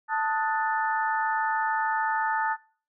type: harmonic tone with a mistuned harmonic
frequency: 294.4 Hz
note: D4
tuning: 4 cents sharp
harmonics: 3 / 4 / 5 / 6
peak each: -26 / -32 / -32 / -32 dBFS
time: 0.08-2.57 s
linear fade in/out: 50 ms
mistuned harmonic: 4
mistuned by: +110 cents
effects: noise-tail reverb RT60 0.4 s tail -21 dB re dry